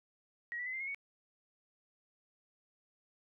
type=tone with pitch steps; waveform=sine; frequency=1900 / 1961.3 / 2025 / 2090 / 2157 / 2227 Hz; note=A#6 / B6 / B6 / C7 / C#7 / C#7; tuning=+33 / -13 / +43 / -2 / -48 / +7 cents; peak=-37 dBFS; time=0.52-0.946 s; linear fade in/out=0 ms; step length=71 ms; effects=none